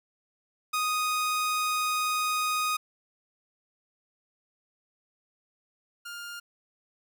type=tone pair in turn; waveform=sawtooth; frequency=1244.5 / 1407.4 Hz; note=D#6 / F6; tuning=0 / +13 cents; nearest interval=major second; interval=213 cents; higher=second; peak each=-22 / -34 dBFS; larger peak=first; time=0.73-2.77 / 6.05-6.4 s; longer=first; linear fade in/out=10 ms; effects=none